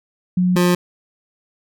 sine / 25% pulse tone pair in turn, 181 / 177.48 Hz, F#3 / F3, -38 / +28 cents, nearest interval unison, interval 34 cents, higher first, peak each -13 / -9 dBFS, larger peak second, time 0.37-0.56 / 0.56-0.75 s, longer neither, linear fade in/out 5 ms, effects none

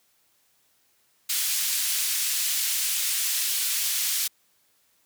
white band-pass noise, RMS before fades -26 dBFS, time 1.29-4.28 s, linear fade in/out 10 ms, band 2500 to 15000 Hz, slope 12 dB/octave, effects white hiss -66 dBFS RMS until 5.05 s + high-pass 60 Hz 12 dB/octave

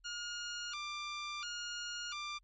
15% pulse tone with vibrato, 1300 Hz, E6, 24 cents flat, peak -33 dBFS, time 0.04-2.39 s, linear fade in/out 20 ms, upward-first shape square, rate 0.72 Hz, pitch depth 160 cents each way, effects added 40 Hz sine -65 dBFS peak until 2.43 s + MP3 32 kbps

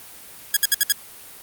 5% pulse tone bursts, 1656 Hz, G#6, 5 cents flat, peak -3 dBFS, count 5, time 0.54-0.922 s, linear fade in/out 2 ms, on 26 ms, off 63 ms, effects white hiss -42 dBFS RMS until 1.42 s + Opus 32 kbps

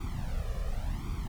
brown noise with flanger, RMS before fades -33 dBFS, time 0-1.28 s, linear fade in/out 10 ms, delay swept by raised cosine 0.86 to 1.72 ms, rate 0.9 Hz, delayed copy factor +0.95, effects none

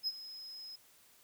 triangle tone with ADSR envelope, 5110 Hz, D#8, 45 cents sharp, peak -29 dBFS, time 0.03-0.76 s, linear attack 43 ms, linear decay 39 ms, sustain -15 dB, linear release 8 ms, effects white hiss -64 dBFS RMS until 1.23 s

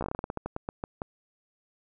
slowing click train, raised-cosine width 1 ms, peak -18 dBFS, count 16, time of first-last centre 0.01-1.018 s, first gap 14 ms, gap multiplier 1.2, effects none

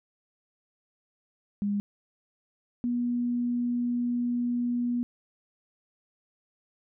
sine tone pair in turn, 203.5 / 242 Hz, G#3 / B3, -35 / -35 cents, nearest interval minor third, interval 300 cents, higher second, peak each -25 dBFS, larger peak neither, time 1.62-1.8 / 2.84-5.03 s, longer second, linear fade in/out 0 ms, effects none

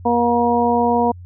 harmonic tone, 238.2 Hz, A#3, 38 cents sharp, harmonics 1 / 2 / 3 / 4, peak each -19 / -19 / -19 / -19 dBFS, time 0.05-1.12 s, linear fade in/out 10 ms, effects added 89 Hz sine -34 dBFS peak until 1.25 s

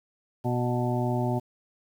harmonic tone with a mistuned harmonic, 122.4 Hz, B2, 15 cents flat, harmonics 1 / 2 / 3 / 5 / 6 / 7, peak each -27 / -30 / -32 / -34 / -35 / -35 dBFS, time 0.44-1.4 s, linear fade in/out 20 ms, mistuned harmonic 7, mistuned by +39 cents, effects 9-bit

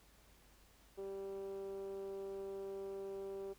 10% pulse tone with band-pass filter, 195.3 Hz, G3, 6 cents flat, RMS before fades -45 dBFS, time 0.97-3.54 s, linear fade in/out 20 ms, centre 410 Hz, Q 5, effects added 50 Hz sine -68 dBFS peak until 3.58 s + pink hiss -67 dBFS RMS until 3.58 s

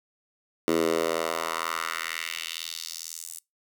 10% pulse tone with high-pass filter sweep, 82.1 Hz, E2, 6 cents flat, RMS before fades -30 dBFS, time 0.68-3.39 s, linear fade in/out 0 ms, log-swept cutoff 320 to 8800 Hz, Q 1.9, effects noise-tail reverb RT60 0.2 s tail -24 dB re dry

